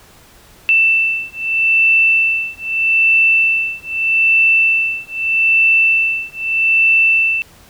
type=beating tone pair; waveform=sine; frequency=2664 / 2664.8 Hz; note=E7 / E7; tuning=+18 / +18 cents; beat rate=0.8 Hz; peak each=-14 dBFS; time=0.69-7.42 s; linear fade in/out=0 ms; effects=pink hiss -45 dBFS RMS until 7.69 s